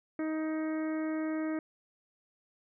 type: harmonic tone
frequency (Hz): 313.9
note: D#4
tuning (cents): +15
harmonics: 1 / 2 / 3 / 4 / 5 / 6 / 7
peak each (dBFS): -31 / -40 / -51 / -47 / -49 / -49 / -51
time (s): 0.19-1.59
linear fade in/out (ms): 2
effects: none